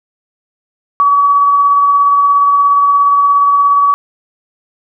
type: tone with tremolo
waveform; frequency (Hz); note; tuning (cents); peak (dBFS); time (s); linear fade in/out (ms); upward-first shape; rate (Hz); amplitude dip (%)
sine; 1137; C#6; +44; -5; 1-3.94; 0; sine; 17; 25
effects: none